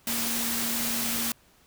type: tone in noise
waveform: sine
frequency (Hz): 233.1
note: A#3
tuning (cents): 0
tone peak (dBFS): -34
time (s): 0.07-1.32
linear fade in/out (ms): 2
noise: white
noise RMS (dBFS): -29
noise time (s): 0.07-1.32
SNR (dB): -8
effects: pink hiss -60 dBFS RMS until 1.66 s